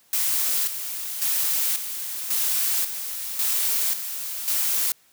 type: noise with tremolo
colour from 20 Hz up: blue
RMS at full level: -23 dBFS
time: 0.13-4.92 s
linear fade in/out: 2 ms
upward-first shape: square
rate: 0.92 Hz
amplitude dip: 60%
effects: white hiss -59 dBFS RMS until 5.12 s + high-pass 60 Hz 12 dB/octave